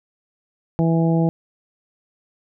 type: harmonic tone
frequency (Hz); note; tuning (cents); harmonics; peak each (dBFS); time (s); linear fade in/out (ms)
164.81; E3; 0; 1 / 2 / 3 / 4 / 5; -16 / -22 / -26 / -28 / -30; 0.79-1.29; 0
effects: none